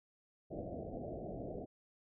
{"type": "low-pass noise", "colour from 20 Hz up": "white", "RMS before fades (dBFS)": -44, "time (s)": [0.5, 1.66], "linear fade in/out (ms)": 20, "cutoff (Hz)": 710, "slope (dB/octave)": 96, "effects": []}